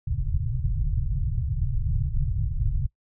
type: low-pass noise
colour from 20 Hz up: pink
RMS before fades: -25 dBFS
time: 0.07-2.87 s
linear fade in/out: 10 ms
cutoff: 150 Hz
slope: 96 dB/octave
effects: noise-tail reverb RT60 0.1 s tail -22 dB re dry